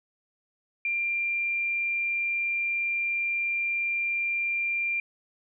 sine tone, 2381 Hz, D7, 23 cents sharp, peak -25 dBFS, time 0.85-5 s, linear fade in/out 2 ms, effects none

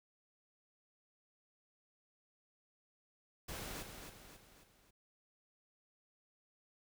pink noise with echo, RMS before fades -45 dBFS, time 3.48-3.83 s, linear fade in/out 10 ms, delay 270 ms, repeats 4, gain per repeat -6 dB, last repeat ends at 4.91 s, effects none

